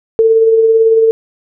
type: tone with tremolo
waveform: sine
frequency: 448.5 Hz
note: A4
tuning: 33 cents sharp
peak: -4 dBFS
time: 0.19-1.11 s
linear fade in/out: 0 ms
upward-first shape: sine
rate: 18 Hz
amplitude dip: 35%
effects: none